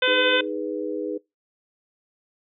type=harmonic tone; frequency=507 Hz; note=B4; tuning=45 cents sharp; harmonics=1 / 2 / 3 / 4 / 5 / 6 / 7; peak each=-22 / -31 / -23 / -30 / -26 / -27 / -25 dBFS; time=0.02-0.41 s; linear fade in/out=5 ms
type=chord; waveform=sine; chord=G# minor; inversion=second; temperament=equal with one note detuned; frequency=311.1 / 414.1 / 493.9 Hz; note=D#4 / G#4 / B4; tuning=0 / -5 / 0 cents; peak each=-30 dBFS; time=0.07-1.18 s; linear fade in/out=10 ms
effects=noise-tail reverb RT60 0.2 s tail -23 dB re dry